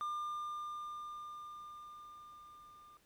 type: tone with level ramp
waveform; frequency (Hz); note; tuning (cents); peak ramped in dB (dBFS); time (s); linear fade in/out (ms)
triangle; 1200; D6; +37; -34 to -55; 0.01-2.97; 0
effects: pink hiss -70 dBFS RMS until 3.05 s